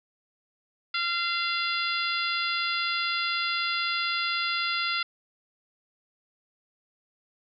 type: harmonic tone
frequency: 689 Hz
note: F5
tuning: 24 cents flat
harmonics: 2 / 3 / 4 / 5 / 6 / 7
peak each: -30 / -32 / -33 / -34 / -35 / -35 dBFS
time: 0.94-5.03 s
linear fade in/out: 5 ms
effects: none